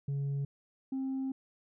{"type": "tone pair in turn", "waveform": "sine", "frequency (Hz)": [140, 265.8], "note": ["C#3", "C4"], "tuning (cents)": [18, 27], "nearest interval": "major seventh", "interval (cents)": 1109, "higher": "second", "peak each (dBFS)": [-28, -30], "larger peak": "first", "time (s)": [[0.08, 0.45], [0.92, 1.32]], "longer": "second", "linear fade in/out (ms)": 5, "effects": ["tanh soft clip ceiling -30 dBFS"]}